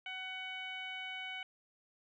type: tone with low-pass filter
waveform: 15% pulse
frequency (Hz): 750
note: F#5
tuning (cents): +23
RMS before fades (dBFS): -43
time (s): 0.06-1.43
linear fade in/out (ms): 2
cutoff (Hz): 2700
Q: 6.7
effects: none